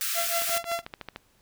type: high-pass noise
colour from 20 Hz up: white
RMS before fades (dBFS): -29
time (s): 0.01-0.58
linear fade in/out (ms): 0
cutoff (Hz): 1200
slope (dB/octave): 96
type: tone with tremolo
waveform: sawtooth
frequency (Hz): 680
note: F5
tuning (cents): -46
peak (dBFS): -21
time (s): 0.14-0.85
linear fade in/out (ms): 50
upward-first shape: triangle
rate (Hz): 5.5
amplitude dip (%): 100
type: click train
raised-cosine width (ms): 0.3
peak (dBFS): -20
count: 11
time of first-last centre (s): 0.42-1.161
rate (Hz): 13.5
effects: pink hiss -64 dBFS RMS until 1.41 s